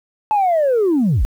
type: linear sweep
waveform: sine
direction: down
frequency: 871 to 33 Hz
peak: -11 dBFS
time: 0.31-1.25 s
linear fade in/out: 0 ms
effects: tanh soft clip ceiling -10 dBFS + 8-bit